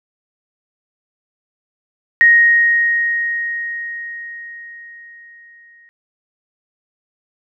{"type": "tone with exponential decay", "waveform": "sine", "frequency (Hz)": 1872, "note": "A#6", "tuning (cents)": 7, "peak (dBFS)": -5, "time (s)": [2.21, 5.89], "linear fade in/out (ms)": 0, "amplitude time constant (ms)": 800, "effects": []}